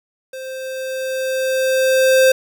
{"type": "tone with level ramp", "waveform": "square", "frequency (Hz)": 523.3, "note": "C5", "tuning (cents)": 0, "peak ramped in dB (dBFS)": [-29, -9], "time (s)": [0.33, 2.32], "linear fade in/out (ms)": 5, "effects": ["8-bit"]}